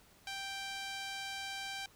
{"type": "tone with band-pass filter", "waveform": "sawtooth", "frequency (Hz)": 784, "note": "G5", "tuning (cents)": 0, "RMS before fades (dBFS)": -42, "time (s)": [0.27, 1.86], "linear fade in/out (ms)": 2, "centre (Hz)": 3600, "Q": 0.77, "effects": ["pink hiss -63 dBFS RMS until 1.95 s"]}